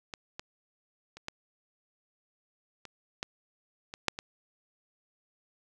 clicks, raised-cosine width 0.2 ms, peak -21 / -21 / -29 / -18 / -27 / -16 / -23 / -7 / -20 dBFS, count 9, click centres 0.138 / 0.395 / 1.17 / 1.284 / 2.853 / 3.229 / 3.939 / 4.083 / 4.189 s, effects none

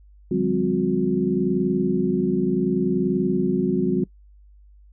sine tone cluster, 148.7 / 178.8 / 199.5 / 260.7 / 362.8 Hz, D3 / F3 / G3 / C4 / F#4, +22 / +41 / +31 / -6 / -34 cents, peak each -32 / -25 / -24 / -25 / -23 dBFS, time 0.31-4.04 s, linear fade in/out 5 ms, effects noise-tail reverb RT60 0.1 s tail -23 dB re dry + added 50 Hz sine -47 dBFS peak until 4.92 s

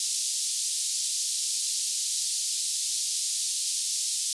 white band-pass noise, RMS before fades -29 dBFS, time 0-4.33 s, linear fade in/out 2 ms, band 4000 to 9800 Hz, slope 24 dB/octave, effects resampled to 24000 Hz

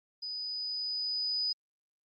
sine tone with level ramp, 4978 Hz, D#8, in tune, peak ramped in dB -36 to -28 dBFS, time 0.22-1.53 s, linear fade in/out 10 ms, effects Opus 48 kbps

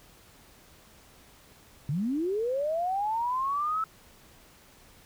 sine linear sweep, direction up, 129.6 to 1318.5 Hz, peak -26 dBFS, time 1.89-3.84 s, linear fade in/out 2 ms, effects pink hiss -56 dBFS RMS until 5.05 s

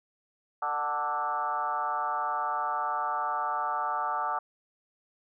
sine tone with frequency modulation, 1028 Hz, C6, 31 cents flat, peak -27 dBFS, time 0.62-4.39 s, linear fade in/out 5 ms, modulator 143 Hz, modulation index 2.3, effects none

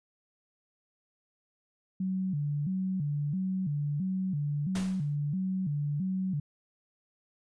sine tone with vibrato, 165.6 Hz, E3, 8 cents sharp, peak -28 dBFS, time 2-6.4 s, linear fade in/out 5 ms, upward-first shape square, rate 1.5 Hz, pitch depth 220 cents each way
pink noise with exponential decay, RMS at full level -35 dBFS, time 4.75-5.16 s, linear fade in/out 5 ms, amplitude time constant 87 ms
effects resampled to 22050 Hz

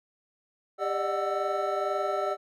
triangle tone cluster, 397.3 / 591 / 613 / 742 / 1325 Hz, G4 / D5 / D#5 / F#5 / E6, +23 / +11 / -26 / +5 / +9 cents, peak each -31 dBFS, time 0.78-2.37 s, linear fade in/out 50 ms, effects none

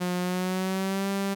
sawtooth tone with pitch glide, 179.4 to 196.77 Hz, F3 to G3, +47 to +7 cents, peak -22 dBFS, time 0-1.35 s, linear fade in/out 20 ms, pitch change +160 cents, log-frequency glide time 0.21-1.08 s, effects none

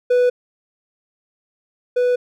triangle tone pair in turn, 493.9 / 493.9 Hz, B4 / B4, 0 / 0 cents, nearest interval unison, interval 0 cents, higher neither, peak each -10 / -12 dBFS, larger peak first, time 0.1-0.3 / 1.96-2.16 s, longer neither, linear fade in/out 10 ms, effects none

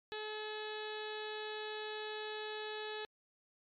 harmonic tone, 428.2 Hz, A4, 47 cents flat, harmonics 1 / 2 / 3 / 4 / 5 / 6 / 7 / 8 / 9 / 10, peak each -43 / -48 / -54 / -48 / -59 / -52 / -55 / -52 / -52 / -58 dBFS, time 0.12-3.05 s, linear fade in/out 0 ms, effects MP3 96 kbps

